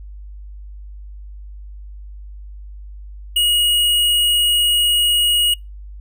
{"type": "tone with hard clipping", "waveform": "triangle", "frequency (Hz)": 2888, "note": "F#7", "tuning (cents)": -43, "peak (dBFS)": -14, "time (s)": [3.36, 5.54], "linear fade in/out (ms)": 5, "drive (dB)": 17, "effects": ["noise-tail reverb RT60 0.2 s tail -23 dB re dry", "added 50 Hz sine -32 dBFS peak until 6 s"]}